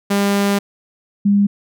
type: tone pair in turn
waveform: sawtooth / sine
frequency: 200.6 / 201.9 Hz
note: G3 / G#3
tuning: +40 / -49 cents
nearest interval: unison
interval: 11 cents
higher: second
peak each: -10 dBFS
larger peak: neither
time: 0.1-0.59 / 1.25-1.47 s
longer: first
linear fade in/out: 10 ms
effects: none